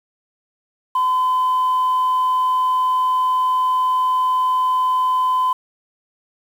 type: tone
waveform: sine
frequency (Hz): 1018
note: C6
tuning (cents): -48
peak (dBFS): -13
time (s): 0.95-5.53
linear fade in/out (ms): 5
effects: tanh soft clip ceiling -12 dBFS + 7-bit